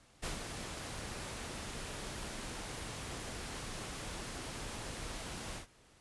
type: noise with ADSR envelope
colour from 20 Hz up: pink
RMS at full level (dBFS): -38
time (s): 0.22-5.67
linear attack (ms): 18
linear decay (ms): 150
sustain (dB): -5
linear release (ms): 110
effects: pink hiss -64 dBFS RMS until 6 s + resampled to 24000 Hz